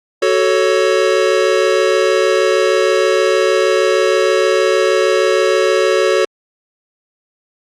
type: chord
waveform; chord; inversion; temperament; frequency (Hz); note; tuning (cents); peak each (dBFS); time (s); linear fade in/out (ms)
square; F# minor; none; equal with one note detuned; 373.6 / 440 / 554.4; F#4 / A4 / C#5; +17 / 0 / 0; -16; 0.22-6.25; 5
effects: low-pass 6000 Hz 12 dB/octave + Opus 48 kbps